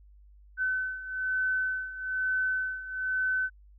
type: beating tone pair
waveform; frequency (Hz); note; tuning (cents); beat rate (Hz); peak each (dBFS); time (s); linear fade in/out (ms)
sine; 1517 / 1518.1; F#6 / F#6; +43 / +44; 1.1; -33 / -29; 0.57-3.5; 50
effects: added 50 Hz sine -52 dBFS peak until 3.78 s